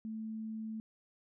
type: tone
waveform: sine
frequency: 220 Hz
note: A3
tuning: in tune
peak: -38 dBFS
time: 0.05-0.8 s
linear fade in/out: 0 ms
effects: none